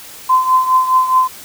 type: tone with tremolo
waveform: sine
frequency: 1029 Hz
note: C6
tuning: 29 cents flat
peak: -6 dBFS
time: 0.29-1.28 s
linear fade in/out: 10 ms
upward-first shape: triangle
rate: 4.8 Hz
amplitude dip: 75%
effects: white hiss -35 dBFS RMS until 1.44 s